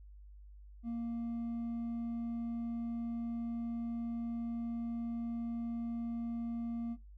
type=tone with hard clipping; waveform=sine; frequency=233 Hz; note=A#3; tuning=1 cent flat; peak=-36 dBFS; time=0.83-6.97 s; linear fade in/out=50 ms; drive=2 dB; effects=noise-tail reverb RT60 0.2 s tail -17 dB re dry + added 50 Hz sine -51 dBFS peak until 7.17 s